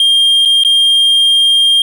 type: tone with dropouts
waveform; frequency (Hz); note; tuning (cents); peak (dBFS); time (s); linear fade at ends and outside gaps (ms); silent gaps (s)
triangle; 3209; G7; +40; -5; 0-1.82; 2; 0.452-0.456 / 0.636-0.648
effects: none